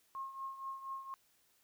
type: tone with tremolo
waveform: sine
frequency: 1076 Hz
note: C6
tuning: 48 cents sharp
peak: -38 dBFS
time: 0.15-1.14 s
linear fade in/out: 0 ms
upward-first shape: triangle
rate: 4.2 Hz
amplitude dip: 75%
effects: white hiss -72 dBFS RMS until 1.63 s